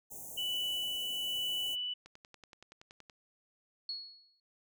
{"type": "band-stop noise", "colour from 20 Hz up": "white", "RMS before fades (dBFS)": -46, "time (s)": [0.1, 1.76], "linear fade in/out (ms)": 20, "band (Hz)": [880, 6100], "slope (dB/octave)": 96}
{"type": "tone with tremolo", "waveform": "sine", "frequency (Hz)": 2970, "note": "F#7", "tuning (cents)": 6, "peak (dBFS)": -32, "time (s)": [0.37, 1.94], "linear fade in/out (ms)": 10, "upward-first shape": "sine", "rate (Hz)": 1.1, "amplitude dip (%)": 25}
{"type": "click train", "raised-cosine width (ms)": 0.2, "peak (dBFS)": -35, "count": 12, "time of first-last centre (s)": [2.06, 3.098], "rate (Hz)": 10.6}
{"type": "tone with exponential decay", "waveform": "sine", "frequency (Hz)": 4349, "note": "C#8", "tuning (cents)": -34, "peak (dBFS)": -34, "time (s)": [3.89, 4.4], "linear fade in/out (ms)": 2, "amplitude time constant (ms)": 110}
{"effects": []}